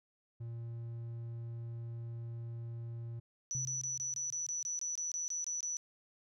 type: tone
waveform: triangle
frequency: 116.54 Hz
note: A#2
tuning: in tune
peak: -38 dBFS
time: 0.4-3.2 s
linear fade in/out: 10 ms
type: tone bursts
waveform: sine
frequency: 5930 Hz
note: F#8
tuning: 3 cents sharp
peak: -35 dBFS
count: 14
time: 3.51-5.769 s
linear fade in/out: 0 ms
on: 140 ms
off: 23 ms
type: tone with exponential decay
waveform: sine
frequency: 130 Hz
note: C3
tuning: 11 cents flat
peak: -37 dBFS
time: 3.55-4.66 s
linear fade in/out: 0 ms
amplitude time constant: 240 ms
effects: none